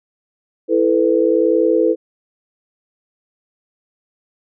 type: chord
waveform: sine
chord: E suspended fourth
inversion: none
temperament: equal with one note detuned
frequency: 329.6 / 440 / 500.8 Hz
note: E4 / A4 / B4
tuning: 0 / 0 / +24 cents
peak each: -16 dBFS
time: 0.68-1.96 s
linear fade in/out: 50 ms
effects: none